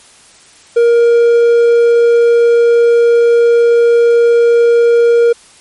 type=tone; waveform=triangle; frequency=470 Hz; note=A#4; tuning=14 cents sharp; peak=-3 dBFS; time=0.76-5.33 s; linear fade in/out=10 ms; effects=white hiss -42 dBFS RMS until 5.6 s + MP3 48 kbps